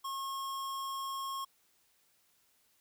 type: tone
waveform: square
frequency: 1084 Hz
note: C#6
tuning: 39 cents flat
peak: -37 dBFS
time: 0.04-1.45 s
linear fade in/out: 10 ms
effects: white hiss -71 dBFS RMS until 2.8 s